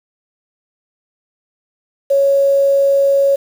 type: tone with quantisation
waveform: sine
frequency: 554.4 Hz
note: C#5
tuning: in tune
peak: -9 dBFS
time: 2.1-3.36 s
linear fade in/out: 10 ms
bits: 6
effects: none